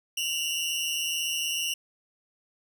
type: tone pair together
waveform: sawtooth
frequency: 2767 / 2929 Hz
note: F7 / F#7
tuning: -17 / -18 cents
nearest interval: minor second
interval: 99 cents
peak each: -27 dBFS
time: 0.17-1.74 s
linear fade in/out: 5 ms
effects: none